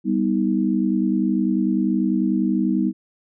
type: chord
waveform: sine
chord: G augmented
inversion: none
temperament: equal with one note detuned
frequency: 196 / 246.9 / 316.2 Hz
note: G3 / B3 / D#4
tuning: 0 / 0 / +28 cents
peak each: -21 / -22 / -22 dBFS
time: 0.04-2.93 s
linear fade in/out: 50 ms
effects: none